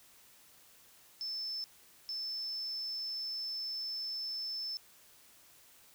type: tone bursts at uneven times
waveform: sine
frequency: 5274 Hz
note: E8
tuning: in tune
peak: -36 dBFS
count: 2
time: 1.21-1.64 / 2.09-4.77 s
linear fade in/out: 0 ms
effects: white hiss -61 dBFS RMS until 5.94 s